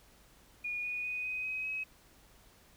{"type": "tone with pitch steps", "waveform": "sine", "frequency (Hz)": [2443, 2464, 2486, 2507, 2529, 2551], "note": ["D#7", "D#7", "D#7", "D#7", "D#7", "D#7"], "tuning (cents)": [-32, -17, -2, 12, 28, 43], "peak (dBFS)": -34, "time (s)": [0.64, 1.84], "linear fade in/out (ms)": 10, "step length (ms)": 200, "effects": ["added 50 Hz sine -67 dBFS peak until 2.76 s", "pink hiss -62 dBFS RMS until 2.76 s"]}